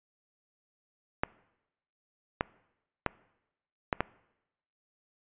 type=clicks; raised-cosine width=0.5 ms; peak=-11 dBFS; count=5; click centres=1.235 / 2.409 / 3.063 / 3.928 / 4.006 s; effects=noise-tail reverb RT60 0.9 s tail -22 dB re dry + resampled to 8000 Hz